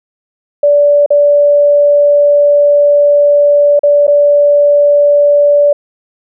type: tone with dropouts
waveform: sine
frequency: 580 Hz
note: D5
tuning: 22 cents flat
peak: -4 dBFS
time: 0.63-5.73 s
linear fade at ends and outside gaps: 5 ms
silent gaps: 1.062-1.104 / 3.793-3.833 / 4.069-4.078 s
effects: none